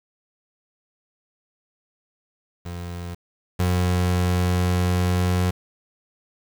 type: tone pair in turn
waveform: 30% pulse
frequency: 87.31 / 89.97 Hz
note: F2 / F#2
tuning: 0 / -48 cents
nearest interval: minor second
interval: 52 cents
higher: second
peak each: -28 / -16 dBFS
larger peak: second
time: 2.65-3.15 / 3.59-5.51 s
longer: second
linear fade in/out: 10 ms
effects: 8-bit